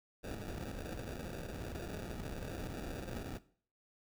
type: noise with sample-and-hold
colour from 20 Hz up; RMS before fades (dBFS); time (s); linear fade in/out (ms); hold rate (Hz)
pink; -43; 0.23-3.39; 20; 1050
effects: noise-tail reverb RT60 0.5 s tail -18 dB re dry